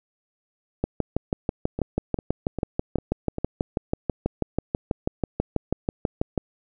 two click trains, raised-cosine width 2 ms, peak -9 / -15 dBFS, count 35 / 5, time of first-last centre 0.84-6.377 / 1.79-3.384 s, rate 6.14 / 2.51 Hz, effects none

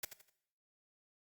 white noise with echo, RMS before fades -38 dBFS, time 0.03-0.05 s, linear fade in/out 5 ms, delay 83 ms, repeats 3, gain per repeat -10 dB, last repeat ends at 0.299 s, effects noise-tail reverb RT60 0.7 s tail -17 dB re dry + Opus 48 kbps

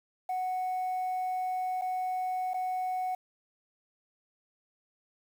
sine tone with dropouts, 740 Hz, F#5, in tune, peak -27 dBFS, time 0.29-3.15 s, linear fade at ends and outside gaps 5 ms, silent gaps 1.813-1.819 / 2.535-2.542 s, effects tanh soft clip ceiling -28 dBFS + 9-bit

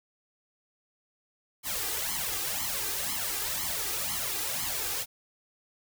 white noise with flanger, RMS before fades -32 dBFS, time 1.63-5.06 s, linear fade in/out 50 ms, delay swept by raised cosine 0.94 to 2.54 ms, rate 2 Hz, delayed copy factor +0.9, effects none

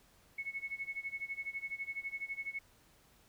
sine tone with tremolo, 2200 Hz, C#7, 14 cents flat, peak -35 dBFS, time 0.38-2.59 s, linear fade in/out 5 ms, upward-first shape sine, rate 12 Hz, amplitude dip 90%, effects pink hiss -66 dBFS RMS until 3.28 s

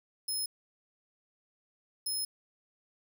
15% pulse tone bursts at uneven times, 5160 Hz, E8, 38 cents flat, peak -26 dBFS, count 2, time 0.28-0.46 / 2.06-2.25 s, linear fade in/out 5 ms, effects none

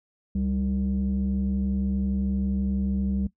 sine tone pair together, 69.48 / 196 Hz, C#2 / G3, +5 / 0 cents, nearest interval octave + tritone, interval 1795 cents, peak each -26 / -23 dBFS, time 0.35-3.27 s, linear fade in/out 5 ms, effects noise-tail reverb RT60 0.1 s tail -18 dB re dry + tanh soft clip ceiling -19 dBFS

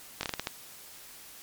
slowing click train, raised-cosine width 0.2 ms, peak -13 dBFS, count 7, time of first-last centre 0.21-0.471 s, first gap 21 ms, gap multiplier 1.29, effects white hiss -49 dBFS RMS until 1.42 s + MP3 96 kbps

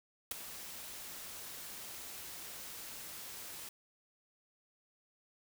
white noise with ADSR envelope, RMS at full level -35 dBFS, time 0.31-3.69 s, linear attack 3 ms, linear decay 14 ms, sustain -12 dB, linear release 3 ms, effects none

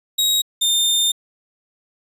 sawtooth tone pair in turn, 3800 / 3619 Hz, A#7 / A7, +33 / +48 cents, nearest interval minor second, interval 85 cents, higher first, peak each -12 dBFS, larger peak neither, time 0.18-0.42 / 0.61-1.12 s, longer second, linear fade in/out 10 ms, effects resampled to 32000 Hz

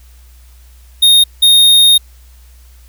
square tone bursts at uneven times, 3700 Hz, A#7, 14 cents flat, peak -5 dBFS, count 2, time 1.02-1.24 / 1.42-1.98 s, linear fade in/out 10 ms, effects added 61 Hz sine -38 dBFS peak until 2.88 s + white hiss -50 dBFS RMS until 2.88 s

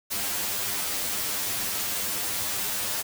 white noise with comb filter, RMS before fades -29 dBFS, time 0.1-3.03 s, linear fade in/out 20 ms, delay 10 ms, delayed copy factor +0.95, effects none

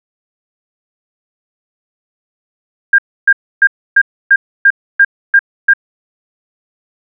sine tone bursts, 1605 Hz, G6, 40 cents sharp, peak -3 dBFS, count 9, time 2.93-5.736 s, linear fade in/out 5 ms, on 54 ms, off 290 ms, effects none

